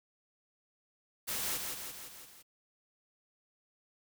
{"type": "noise with echo", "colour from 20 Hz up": "white", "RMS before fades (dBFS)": -36, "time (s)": [1.27, 1.58], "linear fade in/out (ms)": 20, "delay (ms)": 170, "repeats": 5, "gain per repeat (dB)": -4, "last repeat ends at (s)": 2.43, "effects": []}